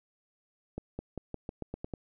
accelerating click train, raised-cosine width 2 ms, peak -23 dBFS, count 9, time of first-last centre 0.78-1.938 s, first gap 210 ms, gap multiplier 0.89, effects none

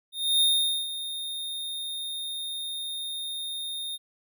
square tone with ADSR envelope, 3673 Hz, A#7, 26 cents flat, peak -19 dBFS, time 0.12-3.98 s, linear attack 290 ms, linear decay 460 ms, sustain -13 dB, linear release 32 ms, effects none

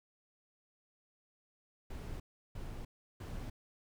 brown noise bursts, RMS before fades -43 dBFS, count 3, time 1.9-3.5 s, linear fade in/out 5 ms, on 300 ms, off 350 ms, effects none

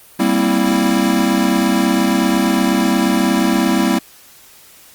square chord, C dominant seventh, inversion second, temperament equal, 196 / 233.1 / 261.6 / 329.6 Hz, G3 / Bb3 / C4 / E4, 0 / 0 / 0 / 0 cents, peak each -19 dBFS, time 0.19-3.99 s, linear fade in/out 10 ms, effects white hiss -44 dBFS RMS until 4.94 s + Opus 32 kbps

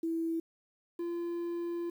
sine / triangle tone pair in turn, 329.1 / 342.8 Hz, E4 / F4, -3 / -32 cents, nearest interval minor second, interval 71 cents, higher second, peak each -30 / -31 dBFS, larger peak first, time 0.03-0.4 / 0.99-1.9 s, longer second, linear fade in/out 5 ms, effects 10-bit

